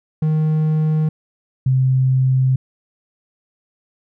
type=tone pair in turn; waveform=triangle / sine; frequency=155.56 / 130.57 Hz; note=D#3 / C3; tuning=0 / -3 cents; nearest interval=minor third; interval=303 cents; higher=first; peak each=-12 dBFS; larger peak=neither; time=0.22-1.09 / 1.66-2.56 s; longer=second; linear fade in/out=5 ms; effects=none